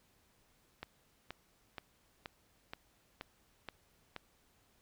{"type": "click train", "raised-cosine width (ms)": 0.3, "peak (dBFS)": -26, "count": 8, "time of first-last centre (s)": [0.83, 4.163], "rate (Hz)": 2.1, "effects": ["pink hiss -71 dBFS RMS until 4.81 s"]}